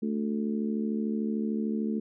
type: harmonic tone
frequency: 73.42 Hz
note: D2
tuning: in tune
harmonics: 3 / 4 / 5 / 6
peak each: -28 / -36 / -37 / -39 dBFS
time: 0.02-2 s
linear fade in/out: 10 ms
effects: none